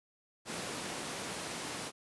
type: high-pass noise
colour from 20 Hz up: pink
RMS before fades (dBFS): -40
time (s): 0.45-1.92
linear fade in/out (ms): 50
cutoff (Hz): 180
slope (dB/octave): 12
effects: resampled to 24000 Hz